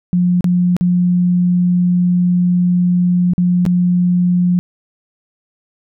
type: tone with dropouts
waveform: sine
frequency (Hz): 178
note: F3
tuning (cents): +33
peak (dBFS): -10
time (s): 0.13-4.59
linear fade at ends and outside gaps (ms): 0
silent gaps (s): 0.408-0.443 / 0.766-0.81 / 3.335-3.38 / 3.653-3.663
effects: none